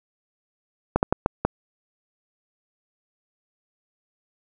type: slowing click train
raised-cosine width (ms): 1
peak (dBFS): -4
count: 5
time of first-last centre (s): 0.96-1.45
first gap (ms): 69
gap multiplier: 1.4
effects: none